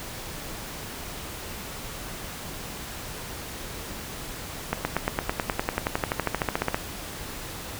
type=accelerating click train; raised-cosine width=0.5 ms; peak=-8 dBFS; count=24; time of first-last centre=4.73-6.745 s; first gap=120 ms; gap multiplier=0.97; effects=pink hiss -37 dBFS RMS until 7.79 s